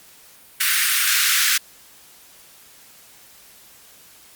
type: high-pass noise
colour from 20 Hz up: pink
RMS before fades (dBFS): -18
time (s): 0.6-1.58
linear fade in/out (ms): 10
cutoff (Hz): 1400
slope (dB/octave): 48
effects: white hiss -48 dBFS RMS until 4.35 s + Opus 48 kbps